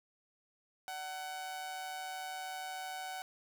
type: tone with amplitude modulation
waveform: sawtooth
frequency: 750 Hz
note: F#5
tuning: 23 cents sharp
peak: -34 dBFS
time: 0.88-3.22 s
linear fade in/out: 0 ms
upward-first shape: sine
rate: 153 Hz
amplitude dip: 50%
effects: none